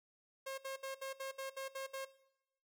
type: tone bursts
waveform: sawtooth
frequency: 537 Hz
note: C5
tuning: 45 cents sharp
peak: -37 dBFS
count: 9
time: 0.46-2.052 s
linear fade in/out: 10 ms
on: 120 ms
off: 64 ms
effects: noise-tail reverb RT60 0.8 s tail -17 dB re dry